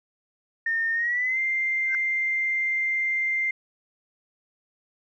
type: tone with pitch glide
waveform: sine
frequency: 1823 to 2094 Hz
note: A#6 to C7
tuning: -39 to +1 cents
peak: -22 dBFS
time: 0.66-3.51 s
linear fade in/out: 5 ms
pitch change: +240 cents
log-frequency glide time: 0.93-1.39 s
type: tone with exponential growth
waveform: sine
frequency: 1568 Hz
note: G6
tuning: in tune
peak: -22 dBFS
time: 1.84-1.95 s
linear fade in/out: 1 ms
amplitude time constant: 22 ms
effects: tanh soft clip ceiling -13 dBFS